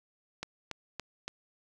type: click train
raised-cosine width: 0.2 ms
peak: -19 dBFS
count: 4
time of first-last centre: 0.43-1.28 s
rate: 3.53 Hz
effects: none